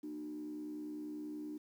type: tone with frequency modulation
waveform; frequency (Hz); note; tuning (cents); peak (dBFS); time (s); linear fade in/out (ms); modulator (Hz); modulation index
sine; 301.7; D4; +47; -40; 0.03-1.58; 10; 70.3; 0.55
effects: tanh soft clip ceiling -37 dBFS + 11-bit